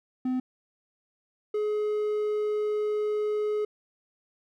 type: tone pair in turn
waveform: triangle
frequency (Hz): 255.3 / 422.2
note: C4 / G#4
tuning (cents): -42 / +29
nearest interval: major sixth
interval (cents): 871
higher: second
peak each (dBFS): -23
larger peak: neither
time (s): 0.25-0.4 / 1.54-3.65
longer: second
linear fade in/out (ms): 5
effects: none